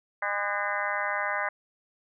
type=harmonic tone with a mistuned harmonic; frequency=203.1 Hz; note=G#3; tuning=38 cents flat; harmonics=3 / 4 / 5 / 6 / 7 / 8 / 9 / 10; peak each=-35 / -35 / -35 / -35 / -35 / -35 / -35 / -35 dBFS; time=0.22-1.49 s; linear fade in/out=5 ms; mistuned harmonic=7; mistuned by=+83 cents; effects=none